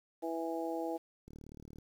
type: harmonic tone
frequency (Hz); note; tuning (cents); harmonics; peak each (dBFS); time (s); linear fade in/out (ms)
164.81; E3; 0; 2 / 3 / 4 / 5; -38 / -40 / -41 / -42; 0.22-0.98; 20
type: click train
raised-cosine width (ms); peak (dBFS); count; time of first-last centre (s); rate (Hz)
3; -38; 20; 1.28-1.785; 37.6
effects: 10-bit